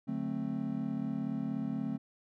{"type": "chord", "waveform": "triangle", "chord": "D dominant seventh", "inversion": "none", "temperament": "just", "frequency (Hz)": [146.83, 183.54, 220.2, 264.3], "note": ["D3", "F#3", "A3", "C4"], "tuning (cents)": [0, -14, 2, 18], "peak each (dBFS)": [-39, -39, -34, -35], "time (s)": [0.07, 1.98], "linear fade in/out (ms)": 20, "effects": []}